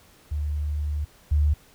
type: tone pair in turn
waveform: sine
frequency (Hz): 74.2 / 74.2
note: D2 / D2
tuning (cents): +18 / +18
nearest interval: unison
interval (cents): 0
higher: neither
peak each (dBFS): -24 / -17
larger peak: second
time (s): 0.31-1.05 / 1.31-1.54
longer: first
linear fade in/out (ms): 10
effects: pink hiss -55 dBFS RMS until 1.74 s